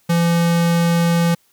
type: tone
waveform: square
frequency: 169.7 Hz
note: F3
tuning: 49 cents flat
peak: -14 dBFS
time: 0.09-1.35 s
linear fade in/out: 10 ms
effects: white hiss -59 dBFS RMS until 1.52 s